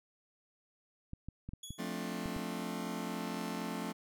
clicks, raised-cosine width 5 ms, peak -30 dBFS, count 7, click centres 1.134 / 1.286 / 1.49 / 1.535 / 1.706 / 2.259 / 2.364 s
20% pulse tone with exponential decay, 3370 Hz, G#7, 25 cents sharp, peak -37 dBFS, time 1.63-2.02 s, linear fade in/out 5 ms, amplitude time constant 84 ms
sawtooth chord, D minor seventh, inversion first, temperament just, 176.2 / 220.2 / 264.3 / 293.7 Hz, F3 / A3 / C4 / D4, +16 / +2 / +18 / 0 cents, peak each -38 / -37 / -39 / -41 dBFS, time 1.78-3.93 s, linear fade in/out 20 ms
effects none

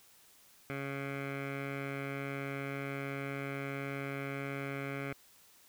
15% pulse tone with low-pass filter, 138.6 Hz, C#3, in tune, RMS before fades -39 dBFS, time 0.7-5.13 s, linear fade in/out 0 ms, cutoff 2100 Hz, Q 3.8, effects white hiss -62 dBFS RMS until 5.68 s

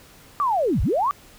sine linear two-way sweep, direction down then up, 1200 to 31.9 to 1200 Hz, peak -18 dBFS, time 0.4-1.11 s, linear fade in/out 0 ms, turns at 0.82 s, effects pink hiss -49 dBFS RMS until 1.38 s

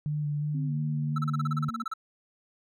sine tone with vibrato, 148.3 Hz, D3, 17 cents sharp, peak -27 dBFS, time 0.06-1.69 s, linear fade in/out 0 ms, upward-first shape square, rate 2.8 Hz, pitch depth 15 cents each way
sine tone with pitch glide, 261.6 to 230.4 Hz, C4 to A#3, 0 to -20 cents, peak -35 dBFS, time 0.54-1.84 s, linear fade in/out 10 ms, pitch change -220 cents, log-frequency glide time 0.65-0.73 s
triangle tone bursts, 1318.5 Hz, E6, in tune, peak -27 dBFS, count 14, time 1.16-1.938 s, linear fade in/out 5 ms, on 24 ms, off 34 ms
effects none

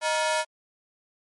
sawtooth ring-modulated tone, 784 Hz, G5, in tune, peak -16 dBFS, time 0.01-0.45 s, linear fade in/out 50 ms, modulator 162 Hz, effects MP3 48 kbps

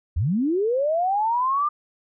sine linear sweep, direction up, 66.1 to 1209 Hz, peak -19 dBFS, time 0.16-1.69 s, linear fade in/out 10 ms, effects none

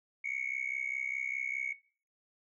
sine tone with amplitude modulation, 2217 Hz, C#7, in tune, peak -28 dBFS, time 0.24-1.73 s, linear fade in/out 10 ms, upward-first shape sine, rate 64.9 Hz, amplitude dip 95%, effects noise-tail reverb RT60 0.4 s tail -17 dB re dry + tanh soft clip ceiling -27 dBFS

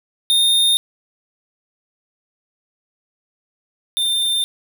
square tone pair in turn, 3658 / 3595 Hz, A#7 / A7, -33 / +36 cents, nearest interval unison, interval 31 cents, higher first, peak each -13 / -17 dBFS, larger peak first, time 0.3-0.77 / 3.97-4.44 s, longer neither, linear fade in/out 0 ms, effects none

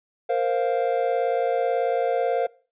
triangle chord, Bb suspended second, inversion none, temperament just, 466.2 / 524.4 / 699.2 Hz, Bb4 / C5 / F5, 0 / +4 / +2 cents, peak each -23 dBFS, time 0.29-2.47 s, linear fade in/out 10 ms, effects noise-tail reverb RT60 0.4 s tail -23 dB re dry + resampled to 8000 Hz

